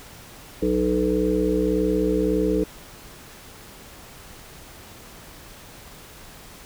harmonic tone, 61.74 Hz, B1, in tune, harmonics 1 / 3 / 5 / 7 / 8, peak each -29 / -27 / -23 / -23 / -27 dBFS, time 0.62-2.64 s, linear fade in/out 5 ms, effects pink hiss -44 dBFS RMS until 6.65 s

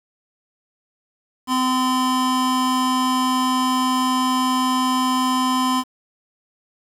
square tone pair together, 256.4 / 1025.6 Hz, C4 / C6, -35 / -35 cents, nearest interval 2 octaves, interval 2400 cents, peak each -21 / -21 dBFS, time 1.47-5.84 s, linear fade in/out 50 ms, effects low-pass 11000 Hz 12 dB/octave + 7-bit

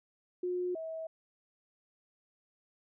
sine tone pair in turn, 359.8 / 645.4 Hz, F#4 / E5, -48 / -37 cents, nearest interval minor seventh, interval 1011 cents, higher second, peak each -31 / -37 dBFS, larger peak first, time 0.43-0.75 / 0.75-1.07 s, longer neither, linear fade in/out 5 ms, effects none

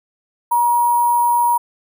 sine tone with sample-and-hold, 954 Hz, A#5, 40 cents sharp, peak -12 dBFS, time 0.51-1.58 s, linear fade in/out 10 ms, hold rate 11025 Hz, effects none

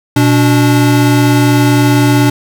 square tone pair together, 121.93 / 290 Hz, B2 / D4, -22 / -22 cents, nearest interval octave + minor third, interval 1500 cents, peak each -10 dBFS, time 0.16-2.3 s, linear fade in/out 5 ms, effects none

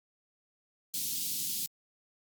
white band-stop noise, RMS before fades -34 dBFS, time 0.94-1.66 s, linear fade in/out 0 ms, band 260 to 3400 Hz, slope 24 dB/octave, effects high-pass 150 Hz 12 dB/octave + Opus 48 kbps

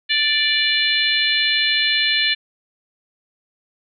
harmonic tone, 587.3 Hz, D5, in tune, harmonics 3 / 4 / 5 / 6 / 7, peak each -22 / -22 / -22 / -22 / -22 dBFS, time 0.09-2.35 s, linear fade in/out 20 ms, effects none

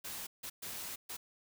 white noise bursts at uneven times, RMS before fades -43 dBFS, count 4, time 0.04-0.27 / 0.43-0.5 / 0.62-0.96 / 1.09-1.17 s, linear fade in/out 10 ms, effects none

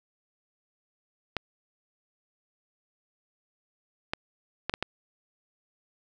clicks, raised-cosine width 0.3 ms, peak -12 dBFS, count 5, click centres 1.367 / 4.135 / 4.696 / 4.739 / 4.826 s, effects none

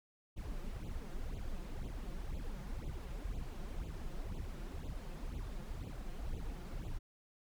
brown noise with flanger, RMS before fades -42 dBFS, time 0.36-6.99 s, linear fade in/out 20 ms, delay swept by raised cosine 0.27 to 5.77 ms, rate 2 Hz, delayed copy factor +1, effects none

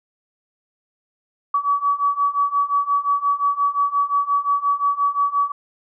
sine beating tone pair, 1137 / 1142.7 Hz, C#6 / D6, +44 / -48 cents, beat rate 5.7 Hz, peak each -21 / -19 dBFS, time 1.54-5.52 s, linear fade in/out 5 ms, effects none

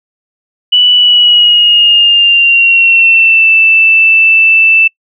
sine tone with pitch glide, 2960 to 2652 Hz, F#7 to E7, 0 to +10 cents, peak -3 dBFS, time 0.72-4.88 s, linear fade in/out 10 ms, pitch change -190 cents, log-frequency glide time 0.95-3.5 s, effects noise-tail reverb RT60 0.1 s tail -26 dB re dry

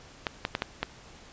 clicks, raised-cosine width 0.3 ms, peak -11 dBFS, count 5, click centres 0.268 / 0.451 / 0.551 / 0.621 / 0.83 s, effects pink hiss -51 dBFS RMS until 1.32 s + resampled to 16000 Hz

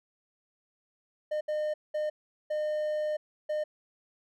triangle tone bursts at uneven times, 608 Hz, D#5, 40 cents flat, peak -26 dBFS, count 5, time 1.31-1.41 / 1.48-1.74 / 1.94-2.1 / 2.5-3.17 / 3.49-3.64 s, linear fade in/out 10 ms, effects none

